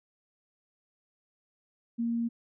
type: tone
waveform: sine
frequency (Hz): 233.1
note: A#3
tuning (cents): 0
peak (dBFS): -27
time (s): 1.98-2.29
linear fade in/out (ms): 20
effects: none